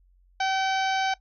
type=harmonic tone; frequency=767 Hz; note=G5; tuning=38 cents flat; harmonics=1 / 2 / 3 / 4 / 5 / 6 / 7 / 8; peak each=-24 / -30 / -34 / -36 / -38 / -40 / -41 / -42 dBFS; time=0.4-1.14 s; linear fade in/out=5 ms; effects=noise-tail reverb RT60 0.1 s tail -19 dB re dry + added 45 Hz sine -57 dBFS peak until 1.2 s